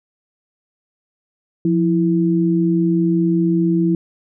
sine tone pair together, 174.6 / 329.6 Hz, F3 / E4, 0 / 0 cents, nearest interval major seventh, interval 1100 cents, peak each -16 dBFS, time 1.65-3.95 s, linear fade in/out 2 ms, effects none

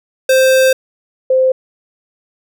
square / sine tone pair in turn, 523.3 / 519.7 Hz, C5 / C5, 0 / -12 cents, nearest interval unison, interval 12 cents, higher first, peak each -8 dBFS, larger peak neither, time 0.29-0.73 / 1.3-1.52 s, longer first, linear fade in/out 5 ms, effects none

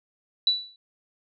sine tone with exponential decay, 3951 Hz, B7, in tune, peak -15 dBFS, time 0.47-0.76 s, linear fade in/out 2 ms, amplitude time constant 61 ms, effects none

